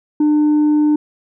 sine tone with tanh clipping, 300 Hz, D4, 37 cents sharp, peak -11 dBFS, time 0.2-0.96 s, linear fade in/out 5 ms, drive 2 dB, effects none

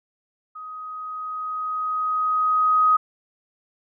sine tone with level ramp, 1256 Hz, D#6, 16 cents sharp, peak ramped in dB -34 to -13 dBFS, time 0.55-2.97 s, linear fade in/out 10 ms, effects none

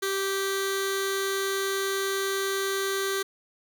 15% pulse tone with notch filter, 390 Hz, G4, 9 cents flat, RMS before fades -28 dBFS, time 0.02-3.23 s, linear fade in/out 10 ms, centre 810 Hz, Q 0.85, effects none

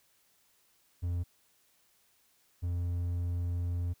triangle tone pair in turn, 87.31 / 87.31 Hz, F2 / F2, 0 / 0 cents, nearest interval unison, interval 0 cents, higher neither, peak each -28 dBFS, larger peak neither, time 1.02-1.24 / 2.62-3.94 s, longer second, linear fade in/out 20 ms, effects white hiss -69 dBFS RMS until 4 s

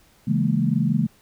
sine chord, A# half-diminished seventh, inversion first, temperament equal with one note detuned, 138.59 / 164.81 / 207.7 / 229.6 Hz, C#3 / E3 / G#3 / A#3, 0 / 0 / 0 / -26 cents, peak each -24 / -23 / -23 / -24 dBFS, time 0.27-1.07 s, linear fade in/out 10 ms, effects pink hiss -57 dBFS RMS until 1.21 s

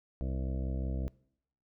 harmonic tone, 65.41 Hz, C2, in tune, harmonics 1 / 2 / 3 / 4 / 5 / 7 / 8 / 9 / 10, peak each -33 / -39 / -43 / -45 / -47 / -50 / -51 / -52 / -53 dBFS, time 0.21-1.08 s, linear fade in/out 0 ms, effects noise-tail reverb RT60 0.7 s tail -23 dB re dry

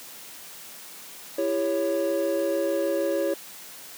triangle chord, C# diminished, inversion first, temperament just, 332.6 / 399.1 / 554.4 Hz, E4 / G4 / C#5, +16 / +31 / 0 cents, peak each -26 / -28 / -23 dBFS, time 1.38-3.34 s, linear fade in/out 5 ms, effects white hiss -43 dBFS RMS until 3.97 s + high-pass 150 Hz 12 dB/octave

